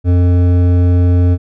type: tone with hard clipping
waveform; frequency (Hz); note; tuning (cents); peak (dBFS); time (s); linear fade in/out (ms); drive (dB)
sine; 88.7; F2; +27; -9; 0.04-1.38; 50; 11
effects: none